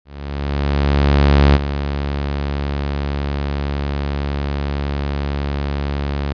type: tone with ADSR envelope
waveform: sawtooth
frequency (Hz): 70.9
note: C#2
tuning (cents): +40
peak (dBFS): -4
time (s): 0.05-6.33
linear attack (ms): 1500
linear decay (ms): 31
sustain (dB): -11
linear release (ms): 10
effects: resampled to 11025 Hz